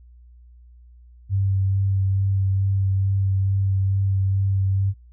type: tone with vibrato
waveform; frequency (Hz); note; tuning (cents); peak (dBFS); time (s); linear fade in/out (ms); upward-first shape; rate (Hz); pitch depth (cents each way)
sine; 97.1; G2; -16; -18; 1.29-4.94; 50; sine; 2.3; 14
effects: noise-tail reverb RT60 0.1 s tail -19 dB re dry + added 60 Hz sine -45 dBFS peak until 5.12 s